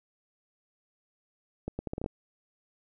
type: accelerating click train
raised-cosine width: 2 ms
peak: -20 dBFS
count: 8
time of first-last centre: 1.68-2.061 s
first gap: 110 ms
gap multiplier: 0.75
effects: none